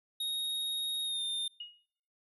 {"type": "tone with pitch glide", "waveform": "square", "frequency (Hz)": [3747, 3624], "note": ["A#7", "A#7"], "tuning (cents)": [8, -50], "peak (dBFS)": -33, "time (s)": [0.2, 1.48], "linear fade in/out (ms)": 5, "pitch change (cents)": -58, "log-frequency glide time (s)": [1.04, 1.22]}
{"type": "tone with exponential decay", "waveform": "sine", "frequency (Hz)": 2885, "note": "F#7", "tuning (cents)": -44, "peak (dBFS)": -37, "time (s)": [1.6, 1.86], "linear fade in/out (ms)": 5, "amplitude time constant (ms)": 55}
{"effects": ["noise-tail reverb RT60 0.7 s tail -26 dB re dry"]}